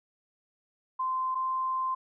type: tone pair in turn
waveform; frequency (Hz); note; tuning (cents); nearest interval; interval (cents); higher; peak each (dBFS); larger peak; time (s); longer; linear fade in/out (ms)
sine; 1037 / 1041.9; C6 / C6; -16 / -8; unison; 8; second; -27; neither; 0.99-1.35 / 1.35-1.95; second; 10
effects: none